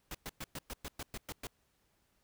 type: noise bursts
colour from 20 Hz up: pink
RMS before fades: -42 dBFS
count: 10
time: 0.11-1.47 s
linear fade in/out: 2 ms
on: 37 ms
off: 110 ms
effects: pink hiss -75 dBFS RMS until 2.23 s